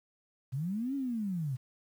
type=linear two-way sweep; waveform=sine; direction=up then down; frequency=120.5 to 282.4 to 120.5 Hz; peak=-31 dBFS; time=0.52-1.57 s; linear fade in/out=20 ms; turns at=0.95 s; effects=10-bit